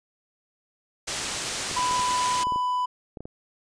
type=low-pass noise; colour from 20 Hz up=white; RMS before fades=-31 dBFS; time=1.07-2.44 s; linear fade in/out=10 ms; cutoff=8500 Hz; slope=24 dB/octave
type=clicks; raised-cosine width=2 ms; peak=-24 dBFS; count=11; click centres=1.713 / 1.792 / 1.911 / 1.994 / 2.109 / 2.47 / 2.522 / 2.56 / 3.172 / 3.206 / 3.255 s
type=tone; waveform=triangle; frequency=996 Hz; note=B5; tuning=14 cents sharp; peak=-21 dBFS; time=1.76-2.86 s; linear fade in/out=10 ms
effects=resampled to 22050 Hz